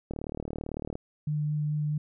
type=click train; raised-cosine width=2 ms; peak=-21 dBFS; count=33; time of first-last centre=0.11-0.954 s; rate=37.9 Hz
type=tone with vibrato; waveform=sine; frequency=150 Hz; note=D3; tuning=37 cents sharp; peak=-26 dBFS; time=1.27-1.98 s; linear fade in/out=5 ms; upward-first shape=sine; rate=4.7 Hz; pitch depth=8 cents each way
effects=none